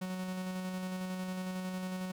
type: tone with tremolo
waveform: 45% pulse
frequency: 185 Hz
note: F#3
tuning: in tune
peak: -35 dBFS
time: 0.01-2.12 s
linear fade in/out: 10 ms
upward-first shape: square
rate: 11 Hz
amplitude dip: 25%
effects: none